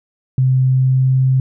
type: tone with pitch glide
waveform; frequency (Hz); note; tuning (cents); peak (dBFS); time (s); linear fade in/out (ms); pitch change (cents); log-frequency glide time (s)
sine; 130 to 131.06; C3 to C3; -11 to +3; -10; 0.38-1.4; 2; +14; 0.66-1.19
effects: none